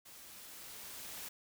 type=noise with level ramp; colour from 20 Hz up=white; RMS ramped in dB=-55 to -45 dBFS; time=0.05-1.29 s; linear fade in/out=10 ms; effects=none